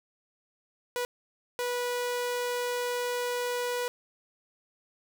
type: tone bursts at uneven times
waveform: sawtooth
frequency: 489.2 Hz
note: B4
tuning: 16 cents flat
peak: -25 dBFS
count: 2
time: 0.96-1.05 / 1.59-3.88 s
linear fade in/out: 0 ms
effects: none